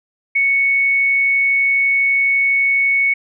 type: tone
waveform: sine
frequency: 2217 Hz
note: C#7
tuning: in tune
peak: -12 dBFS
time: 0.35-3.14 s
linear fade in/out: 10 ms
effects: none